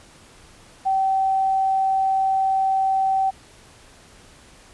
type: tone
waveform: sine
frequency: 770 Hz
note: G5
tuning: 31 cents flat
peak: -17 dBFS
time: 0.85-3.31 s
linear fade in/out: 20 ms
effects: pink hiss -49 dBFS RMS until 4.73 s + resampled to 24000 Hz